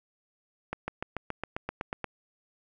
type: accelerating click train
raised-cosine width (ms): 0.5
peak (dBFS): -17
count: 11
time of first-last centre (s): 0.73-2.043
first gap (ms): 150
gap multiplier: 0.97
effects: none